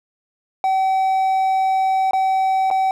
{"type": "tone with dropouts", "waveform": "triangle", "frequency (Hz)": 764, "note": "G5", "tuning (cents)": -45, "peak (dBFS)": -13, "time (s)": [0.64, 2.91], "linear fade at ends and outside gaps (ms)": 1, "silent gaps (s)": [[2.11, 2.133], [2.703, 2.711]], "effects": []}